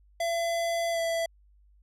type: tone with pitch glide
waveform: square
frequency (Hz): 675 to 664.9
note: E5 to E5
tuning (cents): +41 to +15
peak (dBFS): -27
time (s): 0.2-1.26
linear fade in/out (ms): 5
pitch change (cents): -26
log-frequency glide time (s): 0.92-0.99
effects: added 50 Hz sine -57 dBFS peak until 1.82 s + low-pass 11000 Hz 12 dB/octave